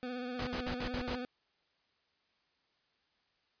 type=tone with vibrato; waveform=25% pulse; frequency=248.7 Hz; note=B3; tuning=12 cents sharp; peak=-34 dBFS; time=0.03-1.25 s; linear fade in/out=0 ms; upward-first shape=triangle; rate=16 Hz; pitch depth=42 cents each way
type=noise bursts; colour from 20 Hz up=pink; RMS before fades=-38 dBFS; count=6; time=0.39-1.155 s; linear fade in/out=2 ms; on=80 ms; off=57 ms
effects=white hiss -75 dBFS RMS until 3.6 s + resampled to 11025 Hz